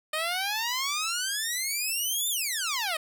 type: exponential two-way sweep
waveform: 10% pulse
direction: up then down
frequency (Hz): 608 to 3617 to 608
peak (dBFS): -19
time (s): 0.13-2.97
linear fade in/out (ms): 5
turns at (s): 2.29
effects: none